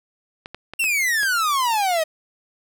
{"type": "clicks", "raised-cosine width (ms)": 0.3, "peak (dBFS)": -18, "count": 5, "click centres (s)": [0.459, 0.546, 0.736, 0.841, 1.232]}
{"type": "exponential sweep", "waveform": "45% pulse", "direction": "down", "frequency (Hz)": [2794, 618], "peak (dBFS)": -18, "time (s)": [0.79, 2.04], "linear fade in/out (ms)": 10}
{"effects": []}